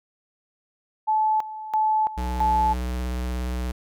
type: tone with tremolo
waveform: sine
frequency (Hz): 866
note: A5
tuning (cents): -28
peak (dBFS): -18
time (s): 1.07-2.74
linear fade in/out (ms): 20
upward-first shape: square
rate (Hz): 1.5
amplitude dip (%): 80
type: tone with vibrato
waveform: square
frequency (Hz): 62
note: B1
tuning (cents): +7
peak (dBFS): -26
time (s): 2.17-3.72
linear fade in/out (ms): 10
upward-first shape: sine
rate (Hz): 17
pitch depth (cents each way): 24
effects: none